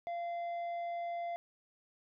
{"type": "tone with tanh clipping", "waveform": "sine", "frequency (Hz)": 689, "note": "F5", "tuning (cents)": -24, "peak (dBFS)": -37, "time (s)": [0.07, 1.36], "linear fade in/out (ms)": 0, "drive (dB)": 6, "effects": []}